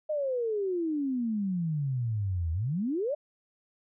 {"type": "exponential two-way sweep", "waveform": "sine", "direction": "down then up", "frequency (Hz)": [625, 78.9, 625], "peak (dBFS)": -27, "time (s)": [0.09, 3.15], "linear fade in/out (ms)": 10, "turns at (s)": 2.52, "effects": []}